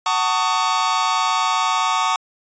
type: chord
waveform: 45% pulse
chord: D# half-diminished seventh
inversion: first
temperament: just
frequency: 746.7 / 896 / 1120.1 / 1244.5 Hz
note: F#5 / A5 / C#6 / D#6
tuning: +16 / +31 / +18 / 0 cents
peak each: -25 / -22 / -21 / -24 dBFS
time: 0.06-2.16 s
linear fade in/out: 2 ms
effects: resampled to 16000 Hz